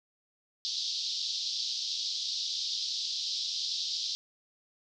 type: band-pass noise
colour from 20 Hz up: white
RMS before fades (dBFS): -34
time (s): 0.65-4.15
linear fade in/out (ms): 0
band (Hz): 3500 to 5300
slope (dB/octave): 48
effects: none